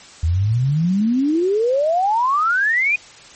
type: exponential sweep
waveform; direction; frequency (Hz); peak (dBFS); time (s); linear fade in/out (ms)
sine; up; 77.78 to 2494; -14; 0.23-2.96; 5
effects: white hiss -42 dBFS RMS until 3.35 s + MP3 32 kbps